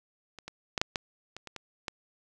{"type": "clicks", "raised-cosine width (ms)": 0.2, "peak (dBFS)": [-27, -23, -12, -7, -12, -24, -25, -22, -16], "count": 9, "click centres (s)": [0.387, 0.48, 0.778, 0.815, 0.958, 1.366, 1.473, 1.563, 1.882], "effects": []}